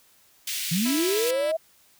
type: high-pass noise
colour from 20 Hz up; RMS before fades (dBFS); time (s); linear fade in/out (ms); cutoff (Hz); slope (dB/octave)
pink; -30; 0.47-1.31; 5; 2400; 24
type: linear sweep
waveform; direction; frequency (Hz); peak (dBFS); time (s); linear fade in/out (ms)
sine; up; 155.3 to 659.3; -22; 0.71-1.57; 10
type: tone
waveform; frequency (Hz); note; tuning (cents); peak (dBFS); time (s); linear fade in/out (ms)
5% pulse; 329.7; E4; 0; -21; 0.85-1.52; 10
effects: white hiss -59 dBFS RMS until 1.99 s